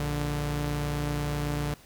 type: tone pair together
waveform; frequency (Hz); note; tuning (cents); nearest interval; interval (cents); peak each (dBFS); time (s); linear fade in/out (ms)
sawtooth; 58.18 / 146.6; A#1 / D3; -3 / -3; octave + major third; 1600; -29 / -25; 0-1.74; 0
effects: pink hiss -54 dBFS RMS until 1.85 s